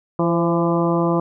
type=harmonic tone with a mistuned harmonic; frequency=169.1 Hz; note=E3; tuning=44 cents sharp; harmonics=1 / 2 / 3 / 4 / 5 / 6 / 7; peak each=-20 / -20 / -24 / -26 / -30 / -26 / -29 dBFS; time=0.19-1.2 s; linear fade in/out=2 ms; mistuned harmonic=3; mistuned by=+37 cents; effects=none